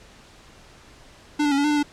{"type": "tone with pitch steps", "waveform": "square", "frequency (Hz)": [297.1, 291.4, 276.8, 285.9, 298.9, 295.8, 291.4], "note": ["D4", "D4", "C#4", "D4", "D4", "D4", "D4"], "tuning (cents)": [20, -13, -2, -46, 31, 13, -13], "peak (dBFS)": -19, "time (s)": [1.39, 1.831], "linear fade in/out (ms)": 10, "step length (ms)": 63, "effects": ["pink hiss -49 dBFS RMS until 1.92 s", "low-pass 7000 Hz 12 dB/octave"]}